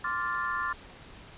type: chord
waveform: sine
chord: D minor seventh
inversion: third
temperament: equal with one note detuned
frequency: 1046.5 / 1165.9 / 1396.9 / 1760 Hz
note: C6 / D6 / F6 / A6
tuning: 0 / -13 / 0 / 0 cents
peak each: -34 dBFS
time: 0.04-0.73 s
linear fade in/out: 5 ms
effects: pink hiss -49 dBFS RMS until 1.37 s + resampled to 8000 Hz